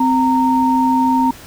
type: tone pair together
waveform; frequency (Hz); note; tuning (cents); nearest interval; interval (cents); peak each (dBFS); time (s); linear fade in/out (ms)
sine; 259.1 / 923.3; C4 / A#5; -17 / -17; octave + minor seventh; 2200; -14; 0-1.31; 5
effects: pink hiss -38 dBFS RMS until 1.46 s